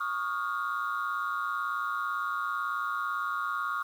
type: tone cluster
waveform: sine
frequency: 1114 / 1232 / 1413 Hz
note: C#6 / D#6 / F6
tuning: +8 / -17 / +20 cents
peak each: -32 / -33 / -32 dBFS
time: 0-3.83 s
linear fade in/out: 10 ms
effects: tanh soft clip ceiling -24 dBFS + 9-bit